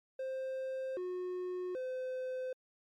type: tone with pitch steps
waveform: triangle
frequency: 525 / 363.4 / 513 Hz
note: C5 / F#4 / C5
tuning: +6 / -31 / -34 cents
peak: -34 dBFS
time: 0.19-2.53 s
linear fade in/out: 5 ms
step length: 780 ms
effects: MP3 64 kbps